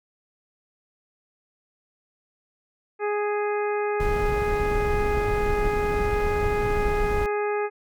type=harmonic tone; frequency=415.3 Hz; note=G#4; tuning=in tune; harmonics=1 / 2 / 3 / 4 / 5 / 6; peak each=-24 / -30 / -34 / -36 / -38 / -40 dBFS; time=2.99-7.7 s; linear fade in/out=50 ms
type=noise; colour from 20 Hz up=brown; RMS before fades=-27 dBFS; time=4-7.26 s; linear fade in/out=0 ms
effects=none